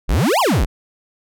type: exponential two-way sweep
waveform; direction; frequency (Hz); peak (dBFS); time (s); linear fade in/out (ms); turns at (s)
square; up then down; 34.08 to 1108.7 to 34.08; -14; 0.08-0.66; 20; 0.4
effects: none